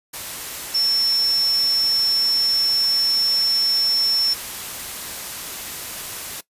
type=tone in noise; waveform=sine; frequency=5400 Hz; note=E8; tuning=41 cents sharp; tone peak=-17 dBFS; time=0.74-4.34 s; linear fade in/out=10 ms; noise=white; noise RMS=-31 dBFS; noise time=0.13-6.41 s; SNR=+11 dB; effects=noise-tail reverb RT60 0.1 s tail -19 dB re dry + resampled to 32000 Hz